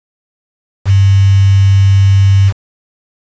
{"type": "tone with quantisation", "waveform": "sine", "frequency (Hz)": 97.9, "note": "G2", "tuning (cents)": -2, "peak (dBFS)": -4, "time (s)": [0.85, 2.53], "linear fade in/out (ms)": 50, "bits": 4, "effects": ["resampled to 16000 Hz"]}